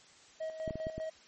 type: tone with tremolo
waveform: triangle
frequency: 636 Hz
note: D#5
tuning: 38 cents sharp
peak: -33 dBFS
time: 0.4-1.1 s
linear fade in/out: 10 ms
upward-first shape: square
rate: 5 Hz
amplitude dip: 60%
type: clicks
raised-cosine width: 3 ms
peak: -26 dBFS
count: 5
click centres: 0.678 / 0.708 / 0.756 / 0.869 / 0.98 s
effects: white hiss -59 dBFS RMS until 1.27 s + MP3 32 kbps